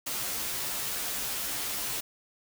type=noise with comb filter; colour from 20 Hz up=white; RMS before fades=-33 dBFS; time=0.06-2.01 s; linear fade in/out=10 ms; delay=12 ms; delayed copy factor=-0.8; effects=none